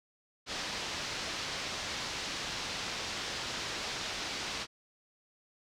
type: low-pass noise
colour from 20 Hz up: white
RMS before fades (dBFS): -38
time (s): 0.46-4.67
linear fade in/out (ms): 50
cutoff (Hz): 5500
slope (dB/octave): 24
effects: none